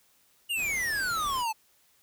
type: exponential sweep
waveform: square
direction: down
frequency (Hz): 2900 to 857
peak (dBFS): -28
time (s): 0.49-1.53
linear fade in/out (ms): 20
type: noise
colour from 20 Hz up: pink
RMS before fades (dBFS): -44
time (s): 0.55-1.45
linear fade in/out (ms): 50
effects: white hiss -65 dBFS RMS until 2.02 s

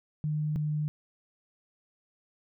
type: tone pair in turn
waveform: sine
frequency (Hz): 151.8 / 151.06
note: D#3 / D3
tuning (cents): -42 / +49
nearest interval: unison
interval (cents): 9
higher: first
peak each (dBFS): -27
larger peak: neither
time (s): 0.24-0.56 / 0.56-0.88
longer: neither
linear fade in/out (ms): 0
effects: none

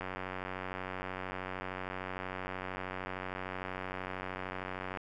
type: click train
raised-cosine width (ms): 0.5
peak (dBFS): -23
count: 463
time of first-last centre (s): 0.01-4.972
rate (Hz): 93.1
effects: none

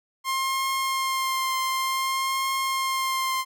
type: tone with vibrato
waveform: sawtooth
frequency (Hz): 1060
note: C6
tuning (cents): +22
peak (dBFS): -20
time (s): 0.24-3.45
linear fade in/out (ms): 50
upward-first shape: triangle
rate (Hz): 0.55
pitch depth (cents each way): 18
effects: none

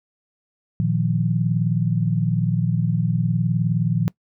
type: chord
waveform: sine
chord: Bb suspended fourth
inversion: none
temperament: equal with one note detuned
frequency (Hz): 116.54 / 155.56 / 175.12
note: Bb2 / Eb3 / F3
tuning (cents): 0 / 0 / +5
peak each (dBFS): -22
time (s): 0.8-4.08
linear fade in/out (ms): 0
effects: noise-tail reverb RT60 0.1 s tail -22 dB re dry

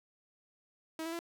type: tone with pitch steps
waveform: sawtooth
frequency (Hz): 320.6 / 329.4 / 338.5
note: E4 / E4 / E4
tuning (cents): -48 / -1 / +46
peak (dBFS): -33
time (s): 0.99-1.191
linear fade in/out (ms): 2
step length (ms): 67
effects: none

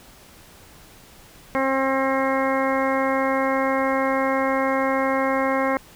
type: harmonic tone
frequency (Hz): 267.4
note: C4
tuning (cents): +38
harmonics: 1 / 2 / 3 / 4 / 5 / 6 / 7 / 8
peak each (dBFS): -25 / -23 / -28 / -26 / -32 / -33 / -32 / -31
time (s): 1.55-5.77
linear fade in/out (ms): 0
effects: pink hiss -48 dBFS RMS until 5.95 s

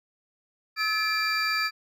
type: tone cluster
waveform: triangle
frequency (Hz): 1288 / 1724 / 2362 / 4673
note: E6 / A6 / D7 / D8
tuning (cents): -41 / -36 / +9 / -9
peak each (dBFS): -28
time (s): 0.76-1.71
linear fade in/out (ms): 50
effects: none

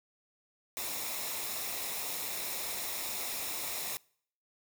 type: noise with comb filter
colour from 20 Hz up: white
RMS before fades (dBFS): -37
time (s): 0.77-3.97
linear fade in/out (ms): 0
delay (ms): 0.65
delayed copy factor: -0.5
effects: noise-tail reverb RT60 0.6 s tail -25 dB re dry

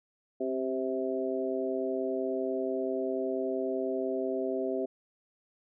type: harmonic tone with a mistuned harmonic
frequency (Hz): 130.3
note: C3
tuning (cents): -7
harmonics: 2 / 3 / 4 / 5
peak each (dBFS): -35 / -32 / -37 / -35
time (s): 0.4-4.86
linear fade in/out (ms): 10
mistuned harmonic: 2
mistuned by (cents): +29
effects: none

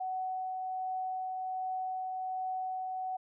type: tone with tremolo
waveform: sine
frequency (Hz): 748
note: F#5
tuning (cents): +19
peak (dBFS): -32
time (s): 0-3.17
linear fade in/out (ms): 10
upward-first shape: triangle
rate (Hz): 1.3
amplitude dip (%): 25
effects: none

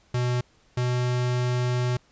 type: tone pair in turn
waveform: square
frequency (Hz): 123.47 / 123.97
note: B2 / B2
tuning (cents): 0 / +7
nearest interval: unison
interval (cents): 7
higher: second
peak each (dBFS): -23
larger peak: neither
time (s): 0.14-0.41 / 0.77-1.97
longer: second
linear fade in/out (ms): 5
effects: pink hiss -61 dBFS RMS until 2.11 s + resampled to 16000 Hz

